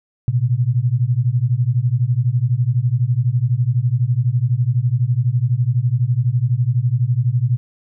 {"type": "beating tone pair", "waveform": "sine", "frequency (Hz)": [116.54, 128.54], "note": ["A#2", "C3"], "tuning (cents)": [0, -30], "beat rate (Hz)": 12, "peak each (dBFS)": -17, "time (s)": [0.28, 7.57], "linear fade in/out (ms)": 0, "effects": []}